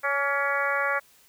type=harmonic tone with a mistuned harmonic; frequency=280.2 Hz; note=C#4; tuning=19 cents sharp; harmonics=2 / 3 / 4 / 5 / 6 / 7 / 8; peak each=-30 / -34 / -30 / -29 / -30 / -31 / -34 dBFS; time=0.03-1 s; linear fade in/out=20 ms; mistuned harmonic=4; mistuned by=+27 cents; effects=white hiss -58 dBFS RMS until 1.28 s